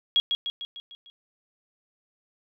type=tone with echo; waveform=sine; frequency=3300 Hz; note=G#7; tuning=12 cents flat; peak=-17 dBFS; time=0.16-0.2 s; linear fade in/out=0 ms; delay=150 ms; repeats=6; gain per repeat=-5 dB; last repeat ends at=1.1 s; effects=none